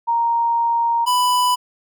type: tone pair in turn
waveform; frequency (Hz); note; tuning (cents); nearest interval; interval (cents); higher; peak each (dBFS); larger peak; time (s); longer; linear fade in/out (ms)
sine / square; 932.3 / 992.7; A#5 / B5; 0 / +9; minor second; 109; second; -15; neither; 0.07-1.06 / 1.06-1.56; first; 20
effects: none